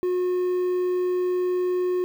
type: tone with quantisation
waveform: triangle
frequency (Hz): 361.9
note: F#4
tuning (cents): -38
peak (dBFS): -19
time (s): 0.03-2.04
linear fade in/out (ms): 0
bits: 8
effects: none